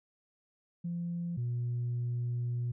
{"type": "tone pair in turn", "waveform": "sine", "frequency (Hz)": [172, 120.91], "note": ["F3", "B2"], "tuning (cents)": [-26, -36], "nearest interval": "tritone", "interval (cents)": 610, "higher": "first", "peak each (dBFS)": [-32, -29], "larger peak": "second", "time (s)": [[0.84, 1.37], [1.37, 2.72]], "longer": "second", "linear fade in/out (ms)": 10, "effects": ["tanh soft clip ceiling -28 dBFS"]}